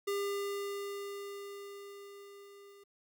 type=tone with level ramp; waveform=square; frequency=401.5 Hz; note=G4; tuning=41 cents sharp; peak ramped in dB=-32 to -55 dBFS; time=0.07-2.84 s; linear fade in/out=10 ms; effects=12-bit